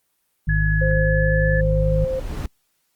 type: harmonic tone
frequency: 51.6 Hz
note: G#1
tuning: 10 cents flat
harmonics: 1 / 2 / 3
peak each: -19 / -24 / -21 dBFS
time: 0.47-2.05 s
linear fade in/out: 10 ms
type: tone with pitch glide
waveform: sine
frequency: 1691 to 1729.5 Hz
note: G#6 to A6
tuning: +31 to -30 cents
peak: -23 dBFS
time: 0.49-1.61 s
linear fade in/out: 5 ms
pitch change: +39 cents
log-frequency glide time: 0.86-1.5 s
type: noise with exponential growth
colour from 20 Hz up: brown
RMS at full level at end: -24 dBFS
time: 0.75-2.46 s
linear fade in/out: 2 ms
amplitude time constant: 370 ms
type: tone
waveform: sine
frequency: 523 Hz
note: C5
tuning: 1 cent flat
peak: -21 dBFS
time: 0.81-2.2 s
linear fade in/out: 10 ms
effects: white hiss -69 dBFS RMS until 2.95 s + Opus 32 kbps